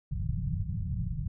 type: low-pass noise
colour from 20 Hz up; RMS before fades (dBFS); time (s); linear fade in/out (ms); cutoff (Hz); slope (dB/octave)
white; -32; 0.11-1.28; 5; 180; 96
effects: none